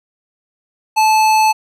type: tone with hard clipping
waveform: sine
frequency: 870 Hz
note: A5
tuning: 20 cents flat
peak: -11 dBFS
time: 0.96-1.53 s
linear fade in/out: 20 ms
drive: 17 dB
effects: none